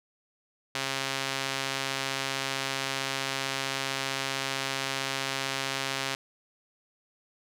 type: tone with band-pass filter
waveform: sawtooth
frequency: 135.5 Hz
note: C#3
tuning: 39 cents flat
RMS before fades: -32 dBFS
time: 0.75-6.15 s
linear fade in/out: 2 ms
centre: 3600 Hz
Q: 0.67
effects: none